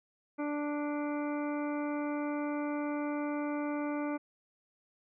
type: harmonic tone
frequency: 293.7 Hz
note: D4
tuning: in tune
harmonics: 1 / 2 / 3 / 4 / 5 / 7 / 8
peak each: -33 / -39 / -43 / -45 / -47 / -50 / -51 dBFS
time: 0.38-4.18 s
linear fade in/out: 20 ms
effects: none